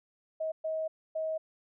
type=tone bursts at uneven times; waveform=sine; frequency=635 Hz; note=D#5; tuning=35 cents sharp; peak=-30 dBFS; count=3; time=0.4-0.52 / 0.64-0.88 / 1.15-1.38 s; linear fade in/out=10 ms; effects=none